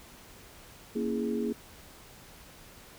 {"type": "chord", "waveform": "sine", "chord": "A# half-diminished seventh", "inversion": "none", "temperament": "equal", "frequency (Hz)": [233.1, 277.2, 329.6, 415.3], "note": ["A#3", "C#4", "E4", "G#4"], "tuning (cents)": [0, 0, 0, 0], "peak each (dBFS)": [-31, -37, -37, -33], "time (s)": [0.95, 1.53], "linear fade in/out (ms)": 10, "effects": ["pink hiss -52 dBFS RMS until 2.98 s"]}